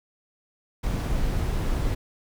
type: noise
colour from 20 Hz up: brown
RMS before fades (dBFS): -25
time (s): 0.83-1.95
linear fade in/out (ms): 10
effects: none